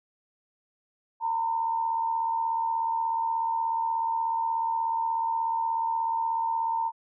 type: tone pair together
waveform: sine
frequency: 911.2 / 987.8 Hz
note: A#5 / B5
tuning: -40 / 0 cents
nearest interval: minor second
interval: 140 cents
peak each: -25 / -35 dBFS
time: 1.2-6.92 s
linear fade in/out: 50 ms
effects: none